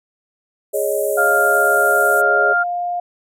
white band-pass noise, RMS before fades -31 dBFS, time 0.73-2.22 s, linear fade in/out 20 ms, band 7400 to 14000 Hz, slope 48 dB/octave
sine chord, Ab suspended fourth, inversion none, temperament equal, 415.3 / 554.4 / 622.3 Hz, Ab4 / Db5 / Eb5, 0 / 0 / 0 cents, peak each -21 dBFS, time 0.73-2.54 s, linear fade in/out 20 ms
sine tone, 1400 Hz, F6, 4 cents sharp, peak -14 dBFS, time 1.17-2.64 s, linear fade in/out 20 ms
sine tone with pitch glide, 700 to 705.3 Hz, F5 to F5, +4 to +17 cents, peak -19 dBFS, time 1.17-3 s, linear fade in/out 5 ms, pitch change +13 cents, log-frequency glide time 1.62-2.89 s
effects none

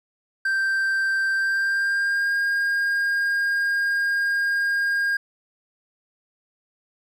triangle tone with pitch glide, 1568 to 1617.7 Hz, G6 to G#6, 0 to -46 cents, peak -18 dBFS, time 0.45-5.17 s, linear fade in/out 5 ms, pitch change +54 cents, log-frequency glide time 1.33-2.34 s, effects none

